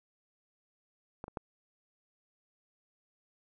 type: clicks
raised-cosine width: 1 ms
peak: -26 / -30 / -22 dBFS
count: 3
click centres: 1.241 / 1.281 / 1.372 s
effects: none